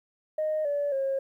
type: tone with pitch steps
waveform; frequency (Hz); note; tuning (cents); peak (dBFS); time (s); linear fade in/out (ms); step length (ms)
sine; 619 / 576 / 541; D#5 / D5 / C#5; -9 / -34 / -42; -24; 0.38-1.19; 5; 270
effects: tanh soft clip ceiling -21 dBFS + 11-bit